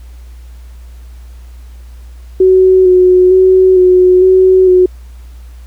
sine tone with vibrato, 370 Hz, F#4, in tune, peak -3 dBFS, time 2.4-4.86 s, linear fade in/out 5 ms, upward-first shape square, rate 1.1 Hz, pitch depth 19 cents each way, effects added 60 Hz sine -29 dBFS peak until 5.66 s + pink hiss -48 dBFS RMS until 5.66 s

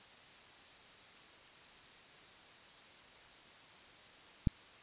click, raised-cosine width 5 ms, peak -16 dBFS, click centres 4.472 s, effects white hiss -57 dBFS RMS until 4.82 s + resampled to 8000 Hz

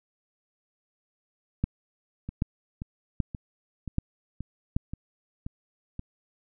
two click trains, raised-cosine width 5 ms, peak -12 / -22 dBFS, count 5 / 8, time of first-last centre 1.64-4.765 / 2.29-5.994 s, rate 1.28 / 1.89 Hz, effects none

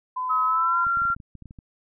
sine tone, 1013 Hz, B5, 44 cents sharp, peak -25 dBFS, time 0.16-0.85 s, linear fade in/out 10 ms
sine tone with pitch glide, 1278 to 1377.7 Hz, D#6 to F6, +46 to -24 cents, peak -20 dBFS, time 0.29-1.15 s, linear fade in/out 20 ms, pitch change +130 cents, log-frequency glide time 0.45-0.78 s
clicks, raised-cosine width 5 ms, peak -30 dBFS, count 12, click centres 0.868 / 0.972 / 1.019 / 1.053 / 1.102 / 1.165 / 1.202 / 1.353 / 1.423 / 1.457 / 1.509 / 1.588 s
effects none

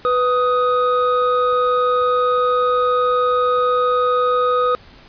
triangle tone pair together, 496.7 / 1250.7 Hz, B4 / D#6, +10 / +9 cents, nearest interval octave + major third, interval 1599 cents, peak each -15 dBFS, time 0.05-4.75 s, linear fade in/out 0 ms, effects pink hiss -45 dBFS RMS until 5.08 s + resampled to 11025 Hz

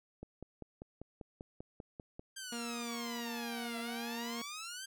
click train, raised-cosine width 2 ms, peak -32 dBFS, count 11, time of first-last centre 0.23-2.195 s, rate 5.09 Hz
10% pulse exponential two-way sweep, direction down then up, 1597 to 671 to 1597 Hz, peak -34 dBFS, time 2.36-4.86 s, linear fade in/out 10 ms, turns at 3.79 s
sawtooth tone with pitch glide, 236.1 to 234.3 Hz, A#3 to A#3, +22 to +9 cents, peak -36 dBFS, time 2.52-4.42 s, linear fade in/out 5 ms, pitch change -13 cents, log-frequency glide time 2.79-3.87 s
effects none

